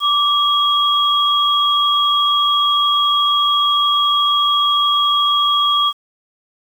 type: tone pair together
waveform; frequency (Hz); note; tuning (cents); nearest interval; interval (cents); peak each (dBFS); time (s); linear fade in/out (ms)
sine; 1168 / 3297; D6 / G#7; -10 / -13; octave + tritone; 1797; -15; 0-5.93; 50
effects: 7-bit